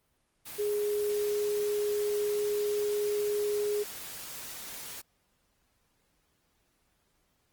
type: tone in noise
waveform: sine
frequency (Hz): 415.3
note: G#4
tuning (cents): 0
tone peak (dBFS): -27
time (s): 0.58-3.84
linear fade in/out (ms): 20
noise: white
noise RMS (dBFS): -42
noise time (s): 0.45-5.02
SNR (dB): +12
effects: pink hiss -73 dBFS RMS until 7.52 s + Opus 24 kbps